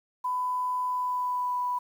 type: tone with pitch glide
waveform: sine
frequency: 1000 to 988.5 Hz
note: B5 to B5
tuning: +21 to +1 cents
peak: -26 dBFS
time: 0.24-1.79 s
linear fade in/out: 10 ms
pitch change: -20 cents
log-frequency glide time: 0.88-1.67 s
effects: 9-bit